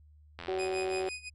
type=click train; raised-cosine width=0.3 ms; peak=-25 dBFS; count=61; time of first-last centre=0.39-1.088 s; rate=85.9 Hz
type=harmonic tone; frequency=188.1 Hz; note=F#3; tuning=29 cents sharp; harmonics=2 / 3 / 4; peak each=-31 / -40 / -39 dBFS; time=0.48-1.09 s; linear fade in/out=5 ms
type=tone with tremolo; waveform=sawtooth; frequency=2489 Hz; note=D#7; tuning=in tune; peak=-33 dBFS; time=0.58-1.3 s; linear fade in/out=20 ms; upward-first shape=sine; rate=5.9 Hz; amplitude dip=85%
effects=added 75 Hz sine -55 dBFS peak until 1.34 s + resampled to 24000 Hz